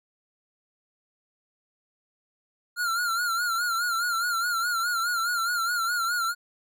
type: tone with vibrato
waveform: square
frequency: 1396.9 Hz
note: F6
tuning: in tune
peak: -25 dBFS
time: 2.76-6.35 s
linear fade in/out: 50 ms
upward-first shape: sine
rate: 4.8 Hz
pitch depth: 75 cents each way
effects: none